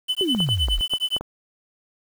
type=tone with tremolo; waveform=triangle; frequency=3015 Hz; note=F#7; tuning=32 cents sharp; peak=-17 dBFS; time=0.08-1.19 s; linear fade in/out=20 ms; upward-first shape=sine; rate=9.6 Hz; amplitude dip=100%
type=exponential sweep; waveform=sine; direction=down; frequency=406.7 to 34.65 Hz; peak=-21 dBFS; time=0.21-0.81 s; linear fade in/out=0 ms
type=clicks; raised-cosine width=1 ms; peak=-17 dBFS; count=7; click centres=0.349 / 0.404 / 0.489 / 0.685 / 0.936 / 1.165 / 1.21 s
effects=7-bit